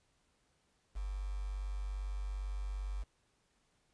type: tone with quantisation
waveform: sine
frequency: 48.78 Hz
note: G1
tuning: 8 cents flat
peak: -36 dBFS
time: 0.95-3.04 s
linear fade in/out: 20 ms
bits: 9
effects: pink hiss -75 dBFS RMS until 3.93 s + resampled to 22050 Hz